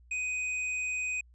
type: tone with tanh clipping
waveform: sine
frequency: 2500 Hz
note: D#7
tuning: 8 cents sharp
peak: -32 dBFS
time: 0.11-1.21 s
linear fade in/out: 5 ms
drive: 11 dB
effects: added 60 Hz sine -55 dBFS peak until 1.34 s + resampled to 22050 Hz